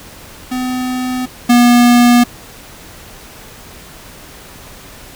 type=tone pair in turn; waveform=square; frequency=253.3 / 241.6 Hz; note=B3 / B3; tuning=+44 / -38 cents; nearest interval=minor second; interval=82 cents; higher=first; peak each=-17 / -6 dBFS; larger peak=second; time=0.51-1.26 / 1.49-2.24 s; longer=neither; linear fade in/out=10 ms; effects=pink hiss -36 dBFS RMS until 5.15 s